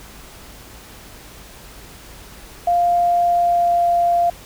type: tone with pitch glide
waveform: sine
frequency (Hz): 698.5 to 693.3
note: F5 to F5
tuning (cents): 0 to -13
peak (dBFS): -13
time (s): 2.67-4.3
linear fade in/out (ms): 5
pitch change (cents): -13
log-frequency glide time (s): 3.07-3.93
effects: added 50 Hz sine -45 dBFS peak until 4.45 s + pink hiss -41 dBFS RMS until 4.45 s